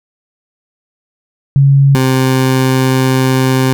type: tone pair in turn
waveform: sine / 20% pulse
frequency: 138.59 / 130.81 Hz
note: C#3 / C3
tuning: 0 / 0 cents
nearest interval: minor second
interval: 100 cents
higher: first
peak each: -4 dBFS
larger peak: neither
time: 1.56-1.95 / 1.95-3.73 s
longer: second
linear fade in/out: 0 ms
effects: none